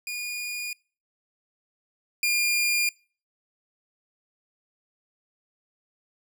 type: tone pair in turn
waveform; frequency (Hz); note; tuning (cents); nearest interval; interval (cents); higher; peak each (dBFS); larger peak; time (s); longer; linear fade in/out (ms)
sawtooth; 2439 / 2411; D#7 / D7; -35 / +45; unison; 20; first; -27 / -18; second; 0.07-0.73 / 2.23-2.89; neither; 2
effects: noise-tail reverb RT60 0.4 s tail -25 dB re dry